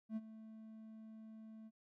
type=tone with ADSR envelope; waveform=triangle; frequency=220 Hz; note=A3; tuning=in tune; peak=-35 dBFS; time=0.09-1.71 s; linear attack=74 ms; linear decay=36 ms; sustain=-15 dB; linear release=43 ms; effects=none